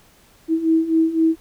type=beating tone pair; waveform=sine; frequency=321.2 / 325.1 Hz; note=E4 / E4; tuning=-45 / -24 cents; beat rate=3.9 Hz; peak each=-20 / -16 dBFS; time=0.48-1.36 s; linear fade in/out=50 ms; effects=pink hiss -53 dBFS RMS until 1.4 s